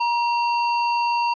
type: tone with sample-and-hold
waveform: sine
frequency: 947 Hz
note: A#5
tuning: 27 cents sharp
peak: -18 dBFS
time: 0-1.34 s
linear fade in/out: 10 ms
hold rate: 3675 Hz
effects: resampled to 11025 Hz